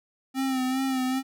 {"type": "tone with vibrato", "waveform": "square", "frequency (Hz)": 261.6, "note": "C4", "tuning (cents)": 0, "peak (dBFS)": -25, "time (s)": [0.34, 1.23], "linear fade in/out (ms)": 50, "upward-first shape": "sine", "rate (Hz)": 2.5, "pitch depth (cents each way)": 40, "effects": []}